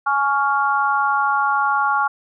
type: harmonic tone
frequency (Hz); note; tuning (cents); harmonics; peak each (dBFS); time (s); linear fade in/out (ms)
279.3; C#4; +13; 3 / 4 / 5; -20 / -20 / -20; 0.06-2.08; 10
effects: none